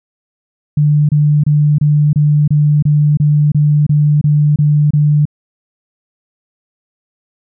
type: tone bursts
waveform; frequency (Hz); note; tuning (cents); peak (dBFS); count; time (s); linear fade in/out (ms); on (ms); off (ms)
sine; 148.5; D3; +20; -7; 13; 0.77-5.254; 5; 320; 27
effects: none